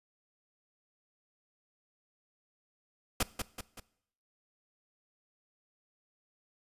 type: noise with echo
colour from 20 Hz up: pink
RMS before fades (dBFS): -28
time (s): 3.2-3.23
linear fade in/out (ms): 5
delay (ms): 190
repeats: 3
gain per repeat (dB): -6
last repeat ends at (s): 3.8
effects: noise-tail reverb RT60 0.7 s tail -20 dB re dry + resampled to 32000 Hz